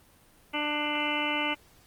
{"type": "harmonic tone", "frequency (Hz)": 297, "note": "D4", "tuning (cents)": 20, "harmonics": [1, 2, 3, 4, 5, 7, 8, 9, 10], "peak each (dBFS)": [-34, -37, -34, -38, -38, -33, -37, -36, -34], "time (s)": [0.53, 1.55], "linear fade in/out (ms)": 20, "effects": ["pink hiss -59 dBFS RMS until 1.86 s", "Opus 32 kbps"]}